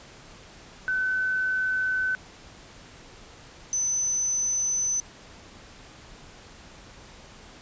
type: tone pair in turn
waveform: sine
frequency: 1516 / 6064 Hz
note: F#6 / F#8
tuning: +42 / +42 cents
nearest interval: 2 octaves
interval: 2400 cents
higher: second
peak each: -23 dBFS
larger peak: neither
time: 0.88-2.15 / 3.73-5 s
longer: neither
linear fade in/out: 0 ms
effects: pink hiss -48 dBFS RMS until 7.61 s + resampled to 16000 Hz